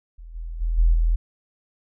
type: tone with level steps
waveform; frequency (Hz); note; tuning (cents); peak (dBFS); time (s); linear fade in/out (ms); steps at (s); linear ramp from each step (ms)
sine; 41.2; E1; 0; -37 / -29 / -20 / -13 / -16; 0.18-1.16; 10; 0.34 / 0.6 / 0.77 / 0.93; 20
effects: none